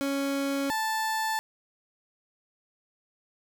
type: tone pair in turn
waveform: 30% pulse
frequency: 277.2 / 880.1 Hz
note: C#4 / A5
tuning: 0 / 0 cents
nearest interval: octave + minor sixth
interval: 2000 cents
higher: second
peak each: -24 dBFS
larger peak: neither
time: 0.01-0.7 / 0.7-1.39 s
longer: neither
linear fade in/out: 0 ms
effects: none